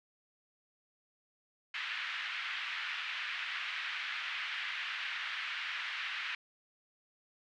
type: band-pass noise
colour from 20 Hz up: pink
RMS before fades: -39 dBFS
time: 1.74-6.35 s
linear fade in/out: 2 ms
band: 1500 to 3200 Hz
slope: 24 dB/octave
effects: none